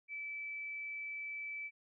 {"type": "tone", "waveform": "sine", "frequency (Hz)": 2311, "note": "D7", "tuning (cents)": -28, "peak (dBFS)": -40, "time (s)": [0.08, 1.71], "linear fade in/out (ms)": 50, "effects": []}